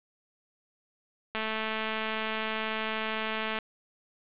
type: click train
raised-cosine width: 0.3 ms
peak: -16 dBFS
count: 491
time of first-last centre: 1.35-3.587 s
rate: 219 Hz
effects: resampled to 8000 Hz + 7-bit